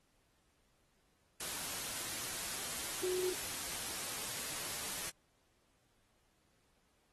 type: tone in noise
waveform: sine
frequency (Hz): 366.5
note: F#4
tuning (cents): -16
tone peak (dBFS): -34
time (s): 3.03-3.33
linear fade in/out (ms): 5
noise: white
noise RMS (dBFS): -41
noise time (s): 1.4-5.1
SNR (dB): +4
effects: pink hiss -75 dBFS RMS until 7.12 s + AAC 32 kbps